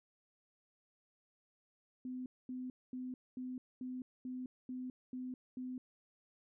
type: tone bursts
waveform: sine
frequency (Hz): 254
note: B3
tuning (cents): +49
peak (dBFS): -40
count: 9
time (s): 2.05-5.78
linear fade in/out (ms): 2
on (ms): 210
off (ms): 230
effects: none